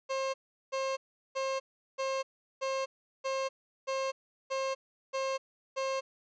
30% pulse tone bursts, 534 Hz, C5, 35 cents sharp, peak -28 dBFS, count 10, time 0.09-6.01 s, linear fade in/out 20 ms, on 250 ms, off 380 ms, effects resampled to 16000 Hz

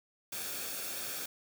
white noise with comb filter, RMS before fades -39 dBFS, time 0.32-1.26 s, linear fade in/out 5 ms, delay 1 ms, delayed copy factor -0.5, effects none

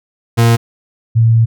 40% pulse / sine tone pair in turn, 116.3 / 114.04 Hz, A#2 / A#2, -4 / -38 cents, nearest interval unison, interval 34 cents, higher first, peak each -6 dBFS, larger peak neither, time 0.37-0.57 / 1.15-1.46 s, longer second, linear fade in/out 20 ms, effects none

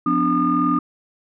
sine tone cluster, 177.8 / 253 / 294.2 / 1216 Hz, F3 / B3 / D4 / D#6, +31 / +42 / +3 / -40 cents, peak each -25 / -21 / -20 / -19 dBFS, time 0.06-0.79 s, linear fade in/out 5 ms, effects tanh soft clip ceiling -7 dBFS

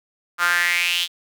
sawtooth tone with high-pass filter sweep, 174.61 Hz, F3, in tune, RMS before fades -20 dBFS, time 0.38-1.08 s, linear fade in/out 50 ms, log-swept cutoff 1300 to 3400 Hz, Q 5.3, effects none

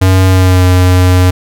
square tone with pitch glide, 93.8 to 91.08 Hz, F#2 to F#2, +24 to -27 cents, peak -5 dBFS, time 0.01-1.31 s, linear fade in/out 10 ms, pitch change -51 cents, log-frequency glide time 0.27-0.64 s, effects none

